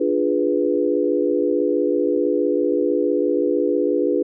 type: chord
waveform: sine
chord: D diminished seventh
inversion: none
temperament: equal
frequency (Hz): 293.7 / 349.2 / 415.3 / 493.9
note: D4 / F4 / Ab4 / Cb5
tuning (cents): 0 / 0 / 0 / 0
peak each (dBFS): -22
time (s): 0-4.23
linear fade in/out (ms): 10
effects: none